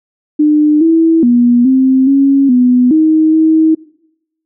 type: tone with pitch steps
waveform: sine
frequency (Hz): 300.9 / 326.6 / 241.3 / 262.4 / 275.3 / 248.6 / 314.4 / 317.8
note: D4 / E4 / B3 / C4 / C#4 / B3 / D#4 / D#4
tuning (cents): +42 / -16 / -40 / +5 / -12 / +12 / +18 / +37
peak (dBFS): -5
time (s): 0.39-3.75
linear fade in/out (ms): 10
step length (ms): 420
effects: noise-tail reverb RT60 0.8 s tail -21 dB re dry